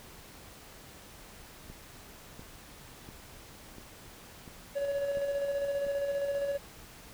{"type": "click train", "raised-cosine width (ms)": 3, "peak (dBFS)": -33, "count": 7, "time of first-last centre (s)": [1.7, 5.867], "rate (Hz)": 1.44}
{"type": "tone with tremolo", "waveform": "triangle", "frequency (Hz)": 563, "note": "C#5", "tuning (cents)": 27, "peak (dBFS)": -26, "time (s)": [4.75, 6.58], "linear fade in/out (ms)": 20, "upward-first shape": "square", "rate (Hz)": 15, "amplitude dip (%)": 35}
{"effects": ["pink hiss -51 dBFS RMS until 7.13 s"]}